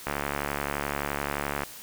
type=click train; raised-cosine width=0.5 ms; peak=-13 dBFS; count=113; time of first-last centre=0.07-1.634 s; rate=71.6 Hz; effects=white hiss -44 dBFS RMS until 1.82 s